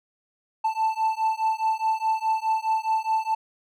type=beating tone pair; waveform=triangle; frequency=880 / 884.8 Hz; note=A5 / A5; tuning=0 / +9 cents; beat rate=4.8 Hz; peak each=-23 dBFS; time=0.64-3.35 s; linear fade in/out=10 ms; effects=none